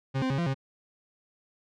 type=tone with pitch steps; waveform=40% pulse; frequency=134.1 / 260.3 / 136.3 / 171.7 / 134.5 Hz; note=C3 / C4 / C#3 / F3 / C3; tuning=+43 / -9 / -29 / -29 / +48 cents; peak=-25 dBFS; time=0.14-0.545 s; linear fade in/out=20 ms; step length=81 ms; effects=low-pass 4000 Hz 12 dB/octave